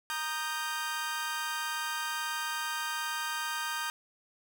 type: chord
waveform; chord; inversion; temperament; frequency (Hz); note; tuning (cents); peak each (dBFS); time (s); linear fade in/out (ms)
sawtooth; Eb major; second; equal with one note detuned; 932.3 / 1230.2 / 1568; Bb5 / Eb6 / G6; 0 / -20 / 0; -34 / -34 / -32; 0.1-3.9; 0
effects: none